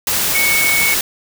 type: tone in noise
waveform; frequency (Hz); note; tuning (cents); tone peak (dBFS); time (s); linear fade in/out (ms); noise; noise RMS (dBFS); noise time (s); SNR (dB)
sine; 2217; C#7; 0; -14; 0.35-0.94; 2; white; -17; 0.07-1.01; 0
effects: none